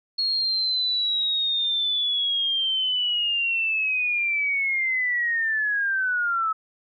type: linear sweep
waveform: sine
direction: down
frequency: 4318 to 1287 Hz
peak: -21 dBFS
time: 0.18-6.53 s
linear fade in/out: 10 ms
effects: none